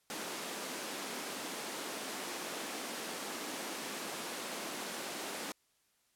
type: high-pass noise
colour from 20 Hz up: pink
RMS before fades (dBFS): -41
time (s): 0.1-5.52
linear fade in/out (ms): 0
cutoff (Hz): 230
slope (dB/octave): 24
effects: white hiss -74 dBFS RMS until 6.15 s + low-pass 12000 Hz 12 dB/octave